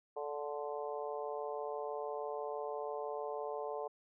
harmonic tone with a mistuned harmonic, 146.1 Hz, D3, 9 cents flat, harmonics 3 / 4 / 5 / 6 / 7, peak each -41 / -43 / -45 / -47 / -48 dBFS, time 0.16-3.88 s, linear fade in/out 10 ms, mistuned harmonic 7, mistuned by +28 cents, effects none

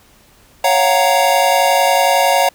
square chord, Gb major seventh, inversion second, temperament equal with one note detuned, 554.4 / 698.5 / 749.5 / 932.3 Hz, Db5 / F5 / Gb5 / Bb5, 0 / 0 / +22 / 0 cents, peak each -17 dBFS, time 0.64-2.49 s, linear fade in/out 5 ms, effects pink hiss -49 dBFS RMS until 2.54 s

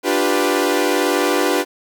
sawtooth chord, G dominant seventh, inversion second, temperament equal with one note detuned, 293.7 / 351.5 / 392 / 493.9 Hz, D4 / F4 / G4 / B4, 0 / +11 / 0 / 0 cents, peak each -17 dBFS, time 0.03-1.65 s, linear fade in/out 50 ms, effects 8-bit

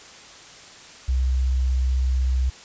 sine tone with vibrato, 64.4 Hz, C2, 27 cents flat, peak -18 dBFS, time 1.08-2.5 s, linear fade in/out 10 ms, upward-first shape square, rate 16 Hz, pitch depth 10 cents each way, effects white hiss -44 dBFS RMS until 2.64 s + resampled to 16000 Hz

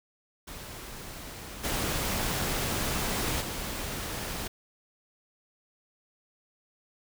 pink noise with level steps, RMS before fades -42 / -30 / -35 dBFS, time 0.47-4.48 s, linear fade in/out 10 ms, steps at 1.63 / 3.4 s, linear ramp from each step 20 ms, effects none

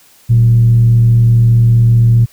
sine tone with frequency modulation, 116.54 Hz, A#2, in tune, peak -4 dBFS, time 0.29-2.26 s, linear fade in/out 20 ms, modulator 75.1 Hz, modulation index 0.24, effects tanh soft clip ceiling 0 dBFS + white hiss -46 dBFS RMS until 2.32 s

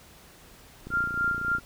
click train, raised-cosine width 3 ms, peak -26 dBFS, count 22, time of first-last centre 0.87-1.584 s, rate 29.4 Hz
sine tone with tremolo, 1394 Hz, F6, 4 cents flat, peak -22 dBFS, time 0.9-1.6 s, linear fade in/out 50 ms, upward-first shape sine, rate 3.5 Hz, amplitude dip 60%
effects pink hiss -52 dBFS RMS until 1.65 s

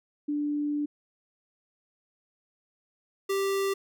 sine / square tone pair in turn, 293.7 / 392 Hz, D4 / G4, 0 / 0 cents, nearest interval perfect fourth, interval 500 cents, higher second, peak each -26 dBFS, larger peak neither, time 0.28-0.86 / 3.29-3.74 s, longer first, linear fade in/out 10 ms, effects none

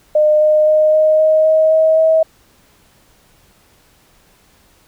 sine tone with pitch steps, 608 / 612.6 / 617.2 / 621.9 / 626.5 / 631.3 / 636 / 640.8 Hz, D#5 / D#5 / D#5 / D#5 / D#5 / D#5 / D#5 / E5, -40 / -27 / -14 / -1 / +12 / +25 / +38 / -49 cents, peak -8 dBFS, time 0.15-2.23 s, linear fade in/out 5 ms, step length 260 ms, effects pink hiss -52 dBFS RMS until 4.87 s

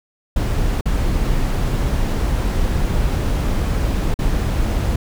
brown noise with dropouts, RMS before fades -18 dBFS, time 0.36-4.96 s, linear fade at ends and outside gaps 5 ms, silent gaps 0.811-0.856 / 4.142-4.189 s, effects none

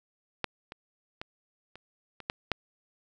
clicks, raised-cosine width 0.3 ms, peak -12 / -25 / -21 / -30 / -27 / -13 / -10 dBFS, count 7, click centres 0.443 / 0.721 / 1.215 / 1.756 / 2.203 / 2.299 / 2.517 s, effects none

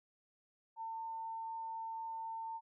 sine tone, 901 Hz, A5, 41 cents sharp, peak -40 dBFS, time 0.76-2.61 s, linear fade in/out 50 ms, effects none

